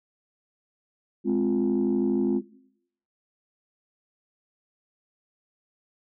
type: chord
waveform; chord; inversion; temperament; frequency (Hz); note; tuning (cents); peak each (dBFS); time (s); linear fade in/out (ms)
sine; F minor; first; just; 209.5 / 261.9 / 349.2; Ab3 / C4 / F4; +15 / +2 / 0; -24; 1.24-2.42; 50
effects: noise-tail reverb RT60 0.7 s tail -18 dB re dry + tanh soft clip ceiling -16 dBFS